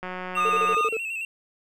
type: click train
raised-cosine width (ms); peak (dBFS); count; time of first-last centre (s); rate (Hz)
0.5; -19; 132; 0.03-0.746; 183
type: tone with vibrato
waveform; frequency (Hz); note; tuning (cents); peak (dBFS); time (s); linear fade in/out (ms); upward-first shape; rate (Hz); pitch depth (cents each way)
triangle; 2660; E7; +15; -27; 0.35-1.25; 2; square; 9.3; 44
type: tone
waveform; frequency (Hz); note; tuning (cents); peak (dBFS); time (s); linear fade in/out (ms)
triangle; 1221; D#6; -33; -19; 0.36-0.89; 20
type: tone bursts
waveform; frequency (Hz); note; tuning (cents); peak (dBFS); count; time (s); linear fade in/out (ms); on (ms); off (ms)
triangle; 446.2; A4; +24; -23; 7; 0.45-0.969; 2; 45; 34
effects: none